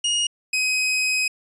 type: tone pair in turn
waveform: sawtooth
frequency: 2870 / 2525 Hz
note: F7 / D#7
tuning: +47 / +25 cents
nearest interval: major second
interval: 222 cents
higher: first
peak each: -16 dBFS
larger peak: neither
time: 0.04-0.27 / 0.53-1.28 s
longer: second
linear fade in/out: 5 ms
effects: resampled to 22050 Hz